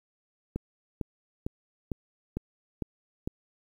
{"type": "click train", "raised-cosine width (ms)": 3, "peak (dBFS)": -18, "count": 7, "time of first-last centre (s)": [0.56, 3.275], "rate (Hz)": 2.21, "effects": ["9-bit"]}